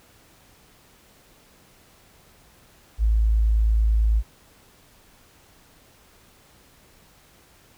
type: tone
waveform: sine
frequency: 54.5 Hz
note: A1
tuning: 16 cents flat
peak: -16 dBFS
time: 2.98-4.23 s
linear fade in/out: 50 ms
effects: pink hiss -55 dBFS RMS until 7.77 s